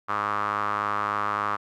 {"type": "tone with band-pass filter", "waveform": "sawtooth", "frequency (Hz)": 103.5, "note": "G#2", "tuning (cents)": -5, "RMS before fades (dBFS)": -27, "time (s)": [0.08, 1.57], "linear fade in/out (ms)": 20, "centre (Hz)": 1200, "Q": 5.5, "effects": []}